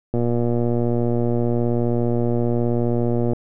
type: click train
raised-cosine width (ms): 2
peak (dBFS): -9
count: 381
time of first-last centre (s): 0.14-3.333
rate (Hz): 119
effects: none